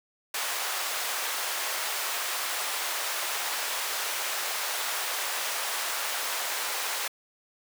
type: high-pass noise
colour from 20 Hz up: pink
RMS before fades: -31 dBFS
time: 0.34-7.08 s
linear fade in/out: 5 ms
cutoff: 780 Hz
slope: 12 dB/octave
effects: high-pass 400 Hz 12 dB/octave